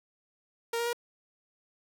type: tone with pitch steps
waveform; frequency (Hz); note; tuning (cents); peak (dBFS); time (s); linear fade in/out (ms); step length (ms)
sawtooth; 464.9 / 470.8 / 476.9; A#4 / A#4 / A#4; -5 / +17 / +39; -25; 0.73-0.931; 5; 67
effects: none